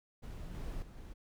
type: noise with level steps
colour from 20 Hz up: brown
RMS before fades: -44 / -41 / -50 / -48 dBFS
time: 0.22-1.14 s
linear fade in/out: 20 ms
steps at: 0.54 / 0.82 / 0.97 s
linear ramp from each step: 5 ms
effects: none